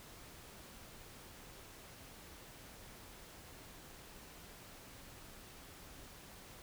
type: silence
effects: pink hiss -55 dBFS RMS until 6.62 s